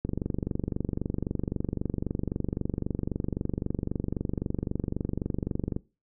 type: click train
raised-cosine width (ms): 3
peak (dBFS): -16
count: 137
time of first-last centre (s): 0.05-5.764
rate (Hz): 23.8
effects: noise-tail reverb RT60 0.3 s tail -21 dB re dry